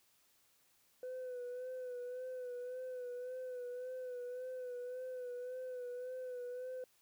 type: tone with vibrato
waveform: sine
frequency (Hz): 501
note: B4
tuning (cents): +25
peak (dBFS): -39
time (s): 1.03-6.84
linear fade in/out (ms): 2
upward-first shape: sine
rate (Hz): 1.8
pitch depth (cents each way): 40
effects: tanh soft clip ceiling -40 dBFS + white hiss -72 dBFS RMS until 7.01 s